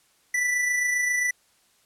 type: tone with amplitude modulation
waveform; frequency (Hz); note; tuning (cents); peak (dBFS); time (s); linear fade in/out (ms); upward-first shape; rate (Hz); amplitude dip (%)
square; 1975; B6; 0; -21; 0.34-1.31; 5; sine; 27.5; 35
effects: white hiss -63 dBFS RMS until 1.85 s + low-pass 11000 Hz 12 dB/octave